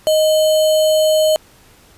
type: tone with sample-and-hold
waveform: sine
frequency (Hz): 622.3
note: D#5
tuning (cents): 0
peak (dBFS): -10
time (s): 0.07-1.36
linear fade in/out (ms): 0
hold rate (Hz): 3675
effects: pink hiss -48 dBFS RMS until 1.97 s + resampled to 32000 Hz